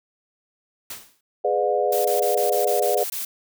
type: noise with exponential decay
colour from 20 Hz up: white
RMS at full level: -31 dBFS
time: 0.9-1.21 s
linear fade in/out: 5 ms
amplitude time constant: 67 ms
type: chord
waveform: sine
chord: G# diminished seventh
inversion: none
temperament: just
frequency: 415.3 / 498.4 / 598 / 717.6 Hz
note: G#4 / B4 / D5 / F5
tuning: 0 / +16 / +31 / +47 cents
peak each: -24 dBFS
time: 1.44-3.04 s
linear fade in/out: 10 ms
type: noise bursts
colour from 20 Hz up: blue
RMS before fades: -29 dBFS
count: 9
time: 1.92-3.25 s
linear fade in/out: 5 ms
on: 130 ms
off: 20 ms
effects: none